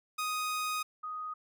sawtooth / sine tone pair in turn, 1247 / 1247 Hz, D#6 / D#6, +3 / +3 cents, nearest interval unison, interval 0 cents, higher neither, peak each -28 / -36 dBFS, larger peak first, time 0.18-0.83 / 1.03-1.34 s, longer first, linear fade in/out 10 ms, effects none

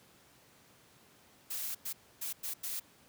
blue noise bursts at uneven times, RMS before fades -38 dBFS, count 5, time 1.5-1.75 / 1.85-1.93 / 2.21-2.33 / 2.43-2.54 / 2.63-2.8 s, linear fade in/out 10 ms, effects pink hiss -62 dBFS RMS until 3.08 s + high-pass 100 Hz 12 dB/octave

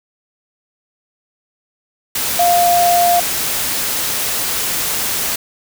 sine tone in noise, 700 Hz, F5, 4 cents sharp, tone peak -10 dBFS, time 2.39-3.2 s, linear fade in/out 5 ms, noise white, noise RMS -19 dBFS, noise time 2.15-5.36 s, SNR +6 dB, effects none

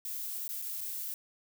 violet noise with dropouts, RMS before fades -38 dBFS, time 0.05-1.14 s, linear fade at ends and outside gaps 1 ms, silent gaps 0.479-0.49 / 0.618-0.622 / 0.809-0.813 s, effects none

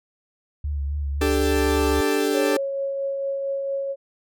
sine tone with vibrato, 71.6 Hz, D2, 43 cents flat, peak -23 dBFS, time 0.64-2.01 s, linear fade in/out 5 ms, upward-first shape sine, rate 3.8 Hz, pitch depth 46 cents each way
40% pulse chord, D suspended fourth, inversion none, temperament equal, 293.7 / 392 / 440 Hz, D4 / G4 / A4, 0 / 0 / 0 cents, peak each -23 dBFS, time 1.21-2.57 s, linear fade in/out 5 ms
sine tone with tremolo, 550 Hz, C#5, 14 cents flat, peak -22 dBFS, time 2.32-3.96 s, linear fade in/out 50 ms, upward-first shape triangle, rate 4.4 Hz, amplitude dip 30%
effects none

